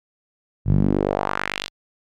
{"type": "tone with band-pass filter sweep", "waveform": "sawtooth", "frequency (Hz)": 49, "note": "G1", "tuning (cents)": 0, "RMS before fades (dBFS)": -21, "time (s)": [0.65, 1.7], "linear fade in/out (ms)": 50, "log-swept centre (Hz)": [110, 4300], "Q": 2, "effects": []}